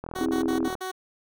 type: click train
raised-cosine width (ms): 1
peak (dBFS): -21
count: 30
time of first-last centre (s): 0.04-0.753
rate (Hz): 40.7
type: tone bursts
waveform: 15% pulse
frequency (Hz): 373.7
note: F#4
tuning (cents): +17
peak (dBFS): -24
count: 5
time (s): 0.15-0.916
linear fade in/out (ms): 10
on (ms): 110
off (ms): 54
type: chord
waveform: sine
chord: C augmented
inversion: none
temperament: just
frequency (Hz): 261.6 / 327 / 408.8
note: C4 / E4 / G#4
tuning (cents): 0 / -14 / -27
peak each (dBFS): -27 / -26 / -32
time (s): 0.2-0.69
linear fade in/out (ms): 10
effects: none